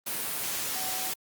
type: tone in noise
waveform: sine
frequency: 751 Hz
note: F#5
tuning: 26 cents sharp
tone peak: -39 dBFS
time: 0.75-1.11 s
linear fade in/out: 10 ms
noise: white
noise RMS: -32 dBFS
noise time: 0.06-1.14 s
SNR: -10 dB
effects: high-pass 100 Hz 12 dB/octave + Opus 32 kbps